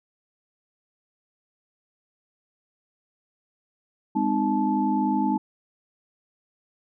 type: tone cluster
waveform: sine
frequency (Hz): 204.8 / 256.8 / 308.1 / 869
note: G#3 / C4 / D#4 / A5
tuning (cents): -24 / -32 / -17 / -22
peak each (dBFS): -26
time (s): 4.15-5.38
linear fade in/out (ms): 10
effects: none